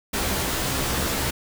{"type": "noise with comb filter", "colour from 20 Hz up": "pink", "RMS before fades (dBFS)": -25, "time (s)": [0.13, 1.31], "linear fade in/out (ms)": 10, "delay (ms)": 15, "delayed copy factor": 0.8, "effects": []}